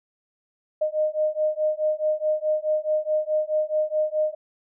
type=beating tone pair; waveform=sine; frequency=613 / 617.7 Hz; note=D#5 / D#5; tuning=-26 / -13 cents; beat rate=4.7 Hz; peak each=-24 dBFS; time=0.81-4.35 s; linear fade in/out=10 ms; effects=none